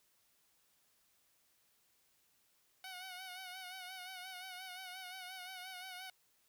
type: tone with vibrato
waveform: 10% pulse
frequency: 740 Hz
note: F#5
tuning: in tune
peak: -38 dBFS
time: 2.84-6.1 s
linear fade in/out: 2 ms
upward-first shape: sine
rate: 5.7 Hz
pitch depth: 52 cents each way
effects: white hiss -74 dBFS RMS until 6.48 s